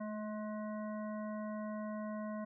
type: harmonic tone with a mistuned harmonic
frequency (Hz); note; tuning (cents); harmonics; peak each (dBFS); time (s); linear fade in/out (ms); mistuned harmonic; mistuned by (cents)
212.2; G#3; +38; 1 / 3 / 5 / 7 / 9; -40 / -44 / -49 / -56 / -58; 0-2.45; 10; 1; +19
effects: none